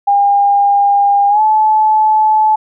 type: tone with pitch glide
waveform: sine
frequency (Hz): 806 to 863.8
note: G5 to A5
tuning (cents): +48 to -32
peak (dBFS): -7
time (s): 0.07-2.56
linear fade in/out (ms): 10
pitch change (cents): +120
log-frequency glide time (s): 1.29-1.41
effects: none